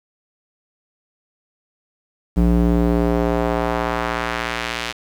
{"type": "tone with band-pass filter sweep", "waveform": "square", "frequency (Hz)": 58.27, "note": "A#1", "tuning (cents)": 0, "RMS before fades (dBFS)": -19, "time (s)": [2.36, 4.93], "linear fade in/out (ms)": 20, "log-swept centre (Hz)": [180, 3200], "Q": 0.94, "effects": ["7-bit"]}